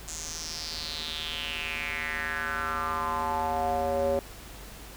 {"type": "tone with band-pass filter sweep", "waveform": "square", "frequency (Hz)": 79.6, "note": "D#2", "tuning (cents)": 40, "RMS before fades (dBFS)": -31, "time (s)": [0.08, 4.19], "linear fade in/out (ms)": 0, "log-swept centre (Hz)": [7100, 520], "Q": 5, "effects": ["added 50 Hz sine -46 dBFS peak until 4.96 s", "pink hiss -46 dBFS RMS until 4.96 s"]}